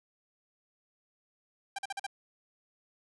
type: tone bursts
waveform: sawtooth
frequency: 791 Hz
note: G5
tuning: 15 cents sharp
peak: -30 dBFS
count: 5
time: 1.76-2.066 s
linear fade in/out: 5 ms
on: 26 ms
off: 44 ms
effects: resampled to 24000 Hz